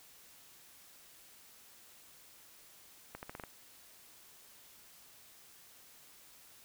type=accelerating click train; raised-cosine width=0.5 ms; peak=-28 dBFS; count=6; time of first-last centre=3.15-3.437 s; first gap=79 ms; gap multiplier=0.84; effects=white hiss -59 dBFS RMS until 6.64 s